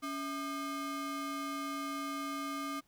square ring-modulated tone, 466.2 Hz, A#4, in tune, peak -34 dBFS, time 0.02-2.81 s, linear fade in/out 20 ms, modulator 746 Hz, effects pink hiss -72 dBFS RMS until 2.87 s

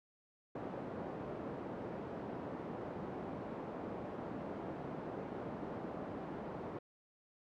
pink band-pass noise, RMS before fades -44 dBFS, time 0.55-6.79 s, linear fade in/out 5 ms, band 180 to 770 Hz, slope 12 dB/octave, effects none

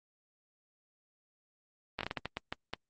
slowing click train, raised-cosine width 0.3 ms, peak -18 dBFS, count 10, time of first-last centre 1.99-2.736 s, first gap 18 ms, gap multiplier 1.36, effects Opus 24 kbps

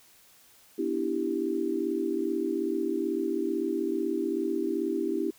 sine chord, E minor seventh, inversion second, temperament equal, 246.9 / 293.7 / 329.6 / 392 Hz, B3 / D4 / E4 / G4, 0 / 0 / 0 / 0 cents, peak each -35 / -33 / -30 / -31 dBFS, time 0.78-5.31 s, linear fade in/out 10 ms, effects white hiss -58 dBFS RMS until 5.38 s

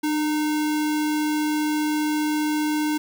sine tone with sample-and-hold, 302.5 Hz, D#4, 49 cents flat, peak -20 dBFS, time 0.03-2.98 s, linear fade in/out 10 ms, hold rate 1225 Hz, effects none

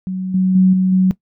sine tone with level steps, 186.6 Hz, F#3, 15 cents sharp, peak -19 / -11 / -7 / -11 / -9 dBFS, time 0.07-1.11 s, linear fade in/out 0 ms, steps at 0.34 / 0.55 / 0.73 / 0.92 s, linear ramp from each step 5 ms, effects noise-tail reverb RT60 0.1 s tail -18 dB re dry

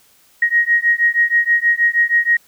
sine beating tone pair, 1879 / 1885.3 Hz, A#6 / A#6, +13 / +19 cents, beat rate 6.3 Hz, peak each -15 dBFS, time 0.42-2.37 s, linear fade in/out 5 ms, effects white hiss -53 dBFS RMS until 2.47 s

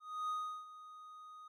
triangle tone with ADSR envelope, 1244.5 Hz, D#6, in tune, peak -33 dBFS, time 0-1.48 s, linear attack 290 ms, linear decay 360 ms, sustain -16 dB, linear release 6 ms, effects none

